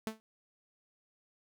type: tone with exponential decay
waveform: sawtooth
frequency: 220 Hz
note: A3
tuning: in tune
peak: -27 dBFS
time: 0.07-0.2 s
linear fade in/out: 0 ms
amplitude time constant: 28 ms
effects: none